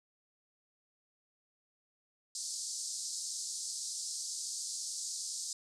white band-pass noise, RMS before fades -40 dBFS, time 2.35-5.53 s, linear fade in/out 2 ms, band 4400 to 8800 Hz, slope 48 dB/octave, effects none

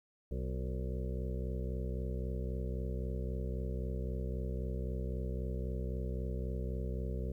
harmonic tone with a mistuned harmonic, 63.8 Hz, C2, 43 cents flat, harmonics 1 / 2 / 3 / 4 / 6 / 7 / 8 / 9, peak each -36 / -42 / -44 / -51 / -48 / -47 / -50 / -53 dBFS, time 0.31-7.32 s, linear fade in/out 5 ms, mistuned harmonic 6, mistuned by -76 cents, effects 12-bit

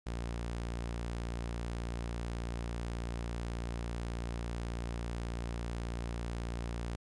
sawtooth tone, 58.27 Hz, A#1, in tune, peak -32 dBFS, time 0.06-6.96 s, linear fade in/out 10 ms, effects resampled to 22050 Hz + 12-bit

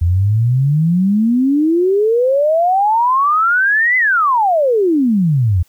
sine exponential two-way sweep, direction up then down, 82.41 to 2050 to 82.41 Hz, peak -10 dBFS, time 0.01-5.63 s, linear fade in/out 10 ms, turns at 3.97 s, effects white hiss -55 dBFS RMS until 5.68 s

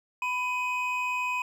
triangle tone pair together, 996 / 2510 Hz, B5 / D#7, +14 / +15 cents, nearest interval octave + major third, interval 1601 cents, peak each -28 / -28 dBFS, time 0.22-1.42 s, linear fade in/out 2 ms, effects none

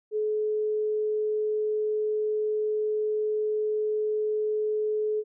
sine tone, 427.3 Hz, G#4, 49 cents sharp, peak -24 dBFS, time 0.11-5.24 s, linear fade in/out 50 ms, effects none

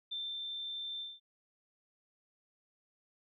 sine tone with ADSR envelope, 3564 Hz, A7, 22 cents sharp, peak -36 dBFS, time 0.11-1.2 s, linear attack 12 ms, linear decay 260 ms, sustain -2 dB, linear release 200 ms, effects none

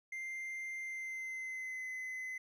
triangle tone with pitch glide, 2093 to 2036 Hz, C7 to C7, 0 to -48 cents, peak -38 dBFS, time 0.12-2.38 s, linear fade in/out 5 ms, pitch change -48 cents, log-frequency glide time 0.81-1.87 s, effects none

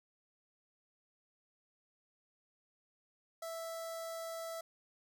sawtooth tone with notch filter, 659.3 Hz, E5, in tune, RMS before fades -43 dBFS, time 3.42-4.61 s, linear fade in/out 5 ms, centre 2600 Hz, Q 1.1, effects none

